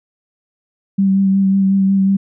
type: tone with vibrato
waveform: sine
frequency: 194.1 Hz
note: G3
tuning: 17 cents flat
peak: -10 dBFS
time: 0.98-2.17 s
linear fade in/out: 10 ms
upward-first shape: sine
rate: 5.5 Hz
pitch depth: 19 cents each way
effects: none